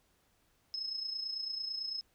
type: tone with amplitude modulation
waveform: sine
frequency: 5180 Hz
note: E8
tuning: 31 cents flat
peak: -33 dBFS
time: 0.74-2.01 s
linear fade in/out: 0 ms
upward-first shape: sine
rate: 29 Hz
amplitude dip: 60%
effects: pink hiss -72 dBFS RMS until 2.14 s